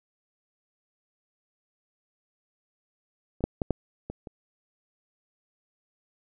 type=clicks; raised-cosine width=2 ms; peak=-28 / -10 / -13 / -10 / -21 / -26 dBFS; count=6; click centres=3.407 / 3.44 / 3.618 / 3.707 / 4.1 / 4.272 s; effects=none